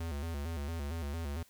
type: tone with vibrato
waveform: square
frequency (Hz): 77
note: D#2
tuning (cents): -17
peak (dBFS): -36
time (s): 0-1.43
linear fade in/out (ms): 5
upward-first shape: square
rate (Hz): 4.4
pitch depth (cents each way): 130
effects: white hiss -64 dBFS RMS until 1.49 s